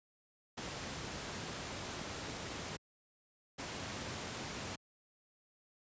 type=noise bursts at uneven times; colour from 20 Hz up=pink; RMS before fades=-42 dBFS; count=2; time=0.57-2.77 / 3.58-4.76 s; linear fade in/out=10 ms; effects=high-pass 80 Hz 12 dB/octave + resampled to 16000 Hz